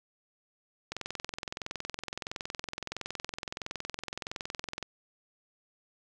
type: click train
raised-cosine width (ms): 0.2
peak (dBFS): -18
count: 85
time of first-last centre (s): 0.92-4.827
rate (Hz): 21.5
effects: none

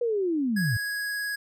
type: linear sweep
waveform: sine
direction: down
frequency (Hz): 490.1 to 98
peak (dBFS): -23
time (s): 0.01-0.77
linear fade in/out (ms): 5
type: tone with vibrato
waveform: square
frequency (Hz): 1661.2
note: G#6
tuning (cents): 0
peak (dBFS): -29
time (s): 0.56-1.36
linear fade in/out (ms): 10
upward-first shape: sine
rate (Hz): 19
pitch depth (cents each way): 9
effects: none

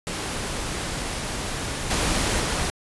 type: noise with level steps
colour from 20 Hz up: pink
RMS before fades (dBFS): -29 / -23 / -25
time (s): 0.07-2.7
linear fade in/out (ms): 0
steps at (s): 1.9 / 2.39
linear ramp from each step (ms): 10
effects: resampled to 24000 Hz

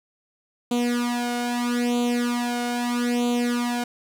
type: tone with flanger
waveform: sawtooth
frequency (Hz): 241.6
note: B3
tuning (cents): -38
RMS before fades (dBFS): -24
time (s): 0.71-3.84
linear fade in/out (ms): 5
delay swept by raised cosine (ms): 0.28 to 1.38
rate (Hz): 0.78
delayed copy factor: +0.9
effects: low-pass 12000 Hz 12 dB/octave + 8-bit

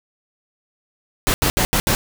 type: noise bursts at uneven times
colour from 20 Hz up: pink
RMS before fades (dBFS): -17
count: 5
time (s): 1.27-1.34 / 1.42-1.5 / 1.57-1.65 / 1.73-1.8 / 1.87-1.95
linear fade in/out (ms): 0
effects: none

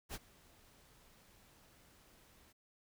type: noise with ADSR envelope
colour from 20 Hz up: pink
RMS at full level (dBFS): -42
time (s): 0.09-2.53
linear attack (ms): 53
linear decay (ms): 38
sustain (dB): -23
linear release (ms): 15
effects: none

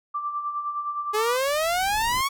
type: tone with tremolo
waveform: sine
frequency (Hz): 1174.7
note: D6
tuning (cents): 0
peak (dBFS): -24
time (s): 0.14-1.37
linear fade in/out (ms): 10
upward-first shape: sine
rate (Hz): 9.7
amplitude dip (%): 55
type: noise with exponential growth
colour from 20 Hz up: brown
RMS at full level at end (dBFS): -33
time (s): 0.96-2.21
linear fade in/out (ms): 2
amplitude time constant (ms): 270
type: exponential sweep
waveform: sawtooth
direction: up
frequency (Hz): 415.3 to 1132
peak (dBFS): -18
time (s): 1.13-2.29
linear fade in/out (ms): 20
effects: none

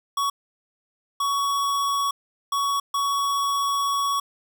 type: tone bursts at uneven times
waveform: square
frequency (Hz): 1121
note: C#6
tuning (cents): +19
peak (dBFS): -22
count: 4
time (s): 0.17-0.3 / 1.2-2.11 / 2.52-2.8 / 2.94-4.2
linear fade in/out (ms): 5
effects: none

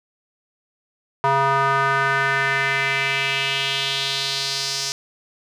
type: tone with band-pass filter sweep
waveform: square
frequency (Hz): 137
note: C#3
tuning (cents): -20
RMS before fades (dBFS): -21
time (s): 1.24-4.92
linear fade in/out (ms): 0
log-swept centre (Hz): 1000 to 5500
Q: 2.8
effects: none

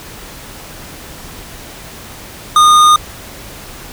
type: tone with hard clipping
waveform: sine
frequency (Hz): 1224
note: D#6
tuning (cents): -29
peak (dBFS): -6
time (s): 2.56-2.96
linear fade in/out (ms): 2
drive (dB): 14
effects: pink hiss -32 dBFS RMS until 3.92 s

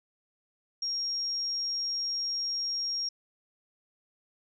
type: tone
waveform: sine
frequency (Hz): 5580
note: F8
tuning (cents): -2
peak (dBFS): -29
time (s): 0.82-3.09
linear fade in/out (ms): 5
effects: none

